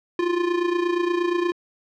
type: tone with amplitude modulation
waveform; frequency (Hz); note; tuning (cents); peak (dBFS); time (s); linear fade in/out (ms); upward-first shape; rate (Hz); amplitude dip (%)
square; 349.2; F4; 0; -18; 0.19-1.52; 2; sine; 28.5; 65
effects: low-pass 3000 Hz 12 dB/octave